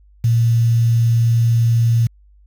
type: tone with quantisation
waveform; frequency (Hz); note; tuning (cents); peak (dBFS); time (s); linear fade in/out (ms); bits
sine; 116.1; A#2; -7; -11; 0.24-2.07; 5; 6
effects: added 50 Hz sine -46 dBFS peak until 2.46 s